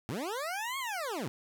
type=linear two-way sweep; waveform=20% pulse; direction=up then down; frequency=97.9 to 1108.7 to 100.7 Hz; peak=-29 dBFS; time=0.09-1.28 s; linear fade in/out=0 ms; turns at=0.78 s; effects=none